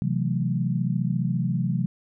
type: chord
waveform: sine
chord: F# half-diminished seventh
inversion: second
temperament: equal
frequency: 130.81 / 164.81 / 185 / 220 Hz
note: C3 / E3 / F#3 / A3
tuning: 0 / 0 / 0 / 0 cents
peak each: -26 / -27 / -27 / -32 dBFS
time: 0.02-1.86 s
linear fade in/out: 0 ms
effects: none